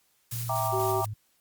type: noise with tremolo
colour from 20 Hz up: blue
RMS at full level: -36 dBFS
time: 0.31-1.06 s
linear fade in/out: 5 ms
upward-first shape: square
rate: 4.1 Hz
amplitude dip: 35%
type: tone with pitch glide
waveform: sine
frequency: 118.4 to 106.09 Hz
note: A#2 to G#2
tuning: +27 to +37 cents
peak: -32 dBFS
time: 0.32-1.14 s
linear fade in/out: 10 ms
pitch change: -190 cents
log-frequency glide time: 0.45-0.89 s
type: chord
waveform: sine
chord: E half-diminished seventh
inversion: none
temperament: equal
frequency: 659.3 / 784 / 932.3 / 1174.7 Hz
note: E5 / G5 / Bb5 / D6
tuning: 0 / 0 / 0 / 0 cents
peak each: -32 dBFS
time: 0.49-1.05 s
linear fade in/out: 5 ms
type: tone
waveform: sine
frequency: 380 Hz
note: F#4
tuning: 46 cents sharp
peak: -28 dBFS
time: 0.72-1.02 s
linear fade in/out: 20 ms
effects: white hiss -68 dBFS RMS until 1.4 s + Opus 48 kbps